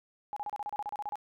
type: tone bursts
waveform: sine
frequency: 830.6 Hz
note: G#5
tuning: in tune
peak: -33 dBFS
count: 13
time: 0.33-1.156 s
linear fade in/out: 0 ms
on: 34 ms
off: 32 ms
effects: none